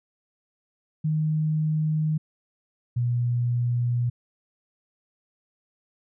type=tone pair in turn; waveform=sine; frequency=155.1 / 121.06 Hz; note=D#3 / B2; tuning=-5 / -34 cents; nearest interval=major third; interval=429 cents; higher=first; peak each=-21 dBFS; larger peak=neither; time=1.04-2.18 / 2.96-4.1 s; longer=neither; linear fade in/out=10 ms; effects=none